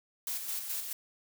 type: noise with tremolo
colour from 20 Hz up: blue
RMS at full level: -35 dBFS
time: 0.27-0.93 s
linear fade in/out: 2 ms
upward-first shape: square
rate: 4.7 Hz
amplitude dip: 45%
effects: none